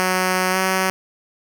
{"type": "tone with pitch glide", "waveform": "5% pulse", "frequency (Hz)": [185, 188.34], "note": ["F#3", "F#3"], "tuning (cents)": [0, 31], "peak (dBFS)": -6, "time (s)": [0, 0.9], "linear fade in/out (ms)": 0, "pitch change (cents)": 31, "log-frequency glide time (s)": [0.51, 0.57], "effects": []}